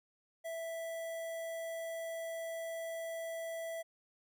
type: tone with notch filter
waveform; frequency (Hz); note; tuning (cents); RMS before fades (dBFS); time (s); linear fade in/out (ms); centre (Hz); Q
square; 659.3; E5; 0; -41; 0.44-3.83; 20; 4300; 1.3
effects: none